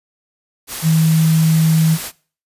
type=tone in noise; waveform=sine; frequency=160 Hz; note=D#3; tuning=49 cents sharp; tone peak=-10 dBFS; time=0.82-1.98 s; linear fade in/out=50 ms; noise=white; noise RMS=-26 dBFS; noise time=0.67-2.12 s; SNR=+13 dB; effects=noise-tail reverb RT60 0.4 s tail -21 dB re dry + resampled to 32000 Hz